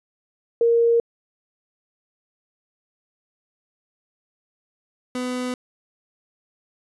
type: tone pair in turn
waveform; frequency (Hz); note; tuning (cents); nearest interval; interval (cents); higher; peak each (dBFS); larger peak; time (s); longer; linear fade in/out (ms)
sine / 30% pulse; 466.2 / 250.6; A#4 / B3; 0 / +25; major seventh; 1075; first; -14 / -22; first; 0.61-1 / 5.15-5.54; neither; 2
effects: resampled to 24000 Hz